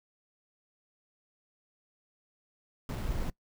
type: noise with sample-and-hold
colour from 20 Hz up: brown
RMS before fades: -33 dBFS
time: 2.89-3.3 s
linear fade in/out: 2 ms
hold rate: 6300 Hz
effects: noise-tail reverb RT60 0.1 s tail -22 dB re dry